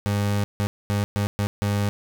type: tone bursts at uneven times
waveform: 30% pulse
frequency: 102 Hz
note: G#2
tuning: 31 cents flat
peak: -18 dBFS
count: 6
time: 0.06-0.44 / 0.6-0.67 / 0.9-1.04 / 1.16-1.27 / 1.39-1.47 / 1.62-1.89 s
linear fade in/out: 0 ms
effects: none